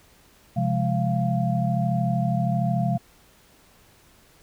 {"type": "tone cluster", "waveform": "sine", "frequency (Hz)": [130.4, 171.7, 204.7, 693], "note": ["C3", "F3", "G#3", "F5"], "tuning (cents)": [-5, -29, -25, -14], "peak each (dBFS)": [-24, -26, -27, -28], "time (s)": [0.56, 2.98], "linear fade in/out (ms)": 10, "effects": ["pink hiss -56 dBFS RMS until 4.42 s"]}